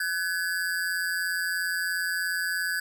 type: ring-modulated tone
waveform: square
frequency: 1600 Hz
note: G6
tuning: 35 cents sharp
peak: -24 dBFS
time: 0-2.8 s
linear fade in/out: 5 ms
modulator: 88.5 Hz
effects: none